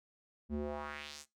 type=tone with band-pass filter sweep; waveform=square; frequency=73.42 Hz; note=D2; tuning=in tune; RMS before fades=-41 dBFS; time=0.49-1.26 s; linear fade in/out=50 ms; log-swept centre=200 to 8500 Hz; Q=1.9; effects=noise-tail reverb RT60 0.2 s tail -20 dB re dry